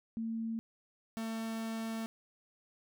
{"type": "tone pair in turn", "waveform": ["sine", "45% pulse"], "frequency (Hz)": [226, 224.4], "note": ["A3", "A3"], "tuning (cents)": [47, 34], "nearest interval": "unison", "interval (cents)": 13, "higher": "first", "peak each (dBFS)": [-34, -36], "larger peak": "first", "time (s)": [[0.17, 0.59], [1.17, 2.06]], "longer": "second", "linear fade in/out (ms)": 0, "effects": []}